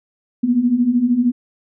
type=beating tone pair; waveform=sine; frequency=233.9 / 246.9 Hz; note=A#3 / B3; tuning=+6 / 0 cents; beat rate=13 Hz; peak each=-19 / -14 dBFS; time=0.43-1.32 s; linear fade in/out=10 ms; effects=none